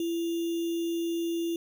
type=tone with sample-and-hold; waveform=sine; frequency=336.6 Hz; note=E4; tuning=36 cents sharp; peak=-27 dBFS; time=0-1.56 s; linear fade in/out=2 ms; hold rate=3150 Hz; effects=none